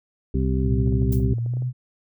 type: harmonic tone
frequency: 65 Hz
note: C2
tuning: 11 cents flat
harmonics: 1 / 2 / 3 / 4 / 6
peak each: -22 / -25 / -27 / -28 / -30 dBFS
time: 0.34-1.34 s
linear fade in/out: 5 ms
type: tone with pitch glide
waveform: sine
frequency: 116.54 to 125.63 Hz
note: A#2 to B2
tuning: 0 to +30 cents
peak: -22 dBFS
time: 0.63-1.73 s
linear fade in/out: 50 ms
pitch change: +130 cents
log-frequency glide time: 1.41-1.6 s
type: clicks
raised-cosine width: 2 ms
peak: -28 dBFS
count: 10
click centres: 0.874 / 0.925 / 1.022 / 1.124 / 1.201 / 1.384 / 1.462 / 1.537 / 1.57 / 1.622 s
type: noise with exponential decay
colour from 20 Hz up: violet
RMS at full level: -31 dBFS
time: 1.12-1.26 s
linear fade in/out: 5 ms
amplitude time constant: 30 ms
effects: none